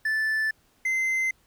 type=tone pair in turn; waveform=triangle; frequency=1755 / 2069 Hz; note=A6 / C7; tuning=-5 / -20 cents; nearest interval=minor third; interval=285 cents; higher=second; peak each=-21 dBFS; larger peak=neither; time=0.05-0.51 / 0.85-1.31 s; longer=neither; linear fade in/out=5 ms; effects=pink hiss -64 dBFS RMS until 1.46 s

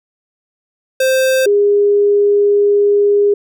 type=tone pair in turn; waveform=square / sine; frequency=523.3 / 408.3 Hz; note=C5 / G#4; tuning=0 / -29 cents; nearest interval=major third; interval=429 cents; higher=first; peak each=-11 / -8 dBFS; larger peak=second; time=1-1.46 / 1.46-3.34 s; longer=second; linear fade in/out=5 ms; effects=none

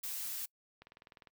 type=noise; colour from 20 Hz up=blue; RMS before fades=-40 dBFS; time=0.03-0.46 s; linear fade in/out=10 ms
type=click train; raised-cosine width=0.3 ms; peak=-37 dBFS; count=10; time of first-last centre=0.82-1.272 s; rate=19.9 Hz
effects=noise-tail reverb RT60 0.1 s tail -26 dB re dry

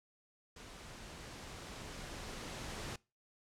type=noise with level ramp; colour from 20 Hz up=pink; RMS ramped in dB=-52 to -43 dBFS; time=0.56-2.96 s; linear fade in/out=5 ms; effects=noise-tail reverb RT60 0.3 s tail -24 dB re dry + low-pass 8000 Hz 12 dB/octave

